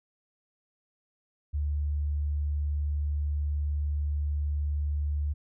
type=tone; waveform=sine; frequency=73.42 Hz; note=D2; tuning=in tune; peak=-26 dBFS; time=1.53-5.34 s; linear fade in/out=20 ms; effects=none